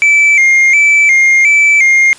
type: tone with vibrato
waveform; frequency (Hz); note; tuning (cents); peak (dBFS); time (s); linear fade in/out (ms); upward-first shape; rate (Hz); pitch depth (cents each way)
triangle; 2217; C#7; 0; -3; 0.02-2.13; 0; square; 1.4; 75
effects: white hiss -37 dBFS RMS until 2.18 s + resampled to 22050 Hz